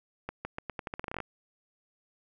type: accelerating click train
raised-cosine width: 0.5 ms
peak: -20 dBFS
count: 15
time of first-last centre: 0.29-1.203 s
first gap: 160 ms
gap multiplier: 0.84
effects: none